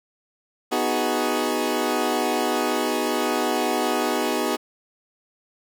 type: chord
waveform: 20% pulse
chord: G# minor seventh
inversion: first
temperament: equal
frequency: 246.9 / 311.1 / 370 / 415.3 Hz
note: B3 / D#4 / F#4 / G#4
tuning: 0 / 0 / 0 / 0 cents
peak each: -22 dBFS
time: 0.71-4.57 s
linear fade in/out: 20 ms
effects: none